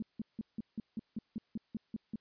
sine tone bursts, 220 Hz, A3, in tune, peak -34 dBFS, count 12, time 0-2.158 s, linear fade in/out 2 ms, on 24 ms, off 170 ms, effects white hiss -75 dBFS RMS until 2.2 s + resampled to 11025 Hz

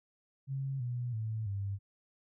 sine tone with pitch steps, 135.6 / 122.21 / 110.14 / 99.27 Hz, C#3 / B2 / A2 / G2, -38 / -18 / +2 / +22 cents, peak -33 dBFS, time 0.47-1.79 s, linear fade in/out 50 ms, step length 330 ms, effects none

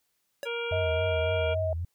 square tone with exponential decay, 561 Hz, C#5, 21 cents sharp, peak -30 dBFS, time 0.43-0.5 s, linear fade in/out 1 ms, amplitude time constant 15 ms
harmonic tone, 470 Hz, A#4, 14 cents sharp, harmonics 1 / 2 / 3 / 5 / 6 / 7, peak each -32 / -42 / -38 / -36 / -44 / -41 dBFS, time 0.45-1.55 s, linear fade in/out 20 ms
sine tone with vibrato, 87.31 Hz, F2, in tune, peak -29 dBFS, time 0.71-1.85 s, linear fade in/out 5 ms, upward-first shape triangle, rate 3.6 Hz, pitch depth 140 cents each way
sine tone, 635 Hz, D#5, 35 cents sharp, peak -27 dBFS, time 0.72-1.73 s, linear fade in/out 2 ms
effects white hiss -75 dBFS RMS until 1.94 s

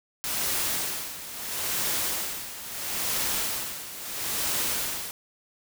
white noise with tremolo, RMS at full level -27 dBFS, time 0.24-5.11 s, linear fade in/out 0 ms, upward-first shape sine, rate 0.75 Hz, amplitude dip 75%, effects none

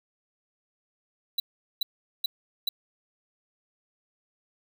square tone bursts, 3951 Hz, B7, in tune, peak -24 dBFS, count 4, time 1.38-2.69 s, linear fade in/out 5 ms, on 20 ms, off 410 ms, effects 9-bit

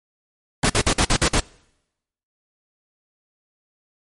pink noise bursts, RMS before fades -17 dBFS, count 7, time 0.63-1.4 s, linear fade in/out 5 ms, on 68 ms, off 49 ms, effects noise-tail reverb RT60 0.9 s tail -25 dB re dry + MP3 48 kbps

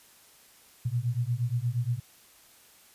sine beating tone pair, 116.54 / 125.04 Hz, A#2 / B2, 0 / +22 cents, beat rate 8.5 Hz, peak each -29 dBFS, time 0.85-2 s, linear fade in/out 10 ms, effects white hiss -57 dBFS RMS until 2.94 s + resampled to 32000 Hz

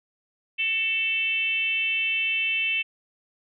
sine tone with frequency modulation, 2654 Hz, E7, 11 cents sharp, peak -22 dBFS, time 0.58-2.83 s, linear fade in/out 20 ms, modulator 423 Hz, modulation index 0.76, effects none

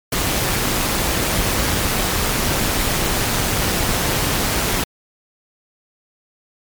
pink noise with amplitude modulation, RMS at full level -17 dBFS, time 0.12-4.84 s, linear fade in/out 5 ms, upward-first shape sine, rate 201 Hz, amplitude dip 45%, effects MP3 96 kbps

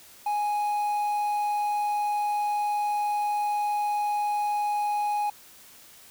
triangle tone with quantisation, 830.6 Hz, G#5, in tune, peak -22 dBFS, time 0.26-5.3 s, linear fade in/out 5 ms, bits 8, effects white hiss -51 dBFS RMS until 6.1 s

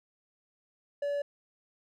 triangle tone, 573 Hz, D5, 43 cents flat, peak -27 dBFS, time 1.02-1.22 s, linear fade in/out 5 ms, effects none

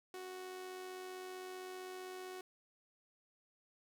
sawtooth tone with amplitude modulation, 370 Hz, F#4, in tune, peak -40 dBFS, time 0.14-2.41 s, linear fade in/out 2 ms, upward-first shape sine, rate 95.5 Hz, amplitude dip 35%, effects none

